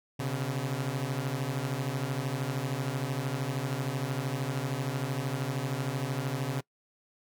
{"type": "beating tone pair", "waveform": "sawtooth", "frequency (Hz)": [127.6, 140.6], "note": ["C3", "C#3"], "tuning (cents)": [-43, 25], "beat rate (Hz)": 13, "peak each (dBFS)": -29, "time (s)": [0.19, 6.61], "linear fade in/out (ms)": 10, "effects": ["noise-tail reverb RT60 0.1 s tail -23 dB re dry"]}